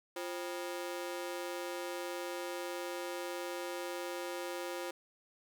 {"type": "ring-modulated tone", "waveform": "sawtooth", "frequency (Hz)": 440, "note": "A4", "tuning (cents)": 0, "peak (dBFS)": -31, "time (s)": [0.16, 4.91], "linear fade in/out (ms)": 5, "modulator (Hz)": 90.8, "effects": []}